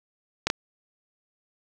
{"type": "clicks", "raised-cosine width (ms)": 0.2, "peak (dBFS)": -5, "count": 2, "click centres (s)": [0.47, 0.501], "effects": []}